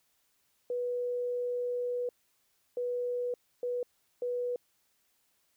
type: tone bursts at uneven times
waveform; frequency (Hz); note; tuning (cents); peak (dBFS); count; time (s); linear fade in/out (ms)
sine; 489.9; B4; -14; -30; 4; 0.7-2.09 / 2.77-3.34 / 3.63-3.83 / 4.22-4.56; 2
effects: white hiss -73 dBFS RMS until 5.56 s